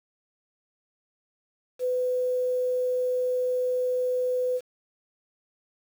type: tone with quantisation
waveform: sine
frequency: 502 Hz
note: B4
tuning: 28 cents sharp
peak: -23 dBFS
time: 1.79-4.61 s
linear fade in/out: 50 ms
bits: 8
effects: none